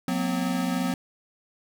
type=tone cluster; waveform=square; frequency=182.2 / 233.4 / 256.6 Hz; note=F#3 / A#3 / C4; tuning=-26 / +2 / -34 cents; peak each=-29 / -33 / -28 dBFS; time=0.08-0.94 s; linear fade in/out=2 ms; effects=none